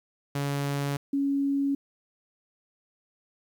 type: tone pair in turn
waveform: sawtooth / sine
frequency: 141.5 / 278.6 Hz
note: C#3 / C#4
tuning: +36 / +9 cents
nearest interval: octave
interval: 1173 cents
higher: second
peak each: -23 dBFS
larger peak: neither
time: 0.35-0.97 / 1.13-1.75 s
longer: neither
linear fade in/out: 5 ms
effects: 10-bit